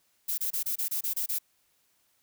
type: noise bursts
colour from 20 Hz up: violet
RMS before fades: -30 dBFS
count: 9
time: 0.28-1.388 s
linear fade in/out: 10 ms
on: 100 ms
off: 26 ms
effects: white hiss -70 dBFS RMS until 2.22 s